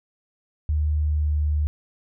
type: tone with pitch glide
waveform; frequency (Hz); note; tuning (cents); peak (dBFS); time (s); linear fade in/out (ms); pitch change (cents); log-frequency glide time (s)
sine; 75.7 to 75.09; D#2 to D2; -47 to +39; -19; 0.69-1.67; 0; -14; 0.95-1.3
effects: none